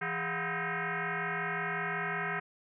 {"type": "tone with frequency modulation", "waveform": "sine", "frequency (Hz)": 166.2, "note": "E3", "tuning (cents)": 15, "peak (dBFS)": -31, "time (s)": [0.01, 2.4], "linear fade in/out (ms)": 10, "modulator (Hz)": 287, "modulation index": 7, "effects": []}